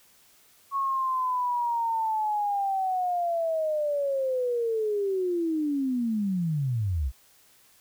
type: linear sweep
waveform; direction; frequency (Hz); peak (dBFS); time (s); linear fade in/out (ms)
sine; down; 1107 to 58.27; -24; 0.71-7.12; 50
effects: white hiss -59 dBFS RMS until 7.8 s